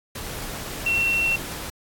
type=tone in noise; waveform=sine; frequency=2716 Hz; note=F7; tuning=49 cents flat; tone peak=-19 dBFS; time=0.86-1.36 s; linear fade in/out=5 ms; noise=pink; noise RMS=-33 dBFS; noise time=0.15-1.7 s; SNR=+11 dB; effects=AAC 64 kbps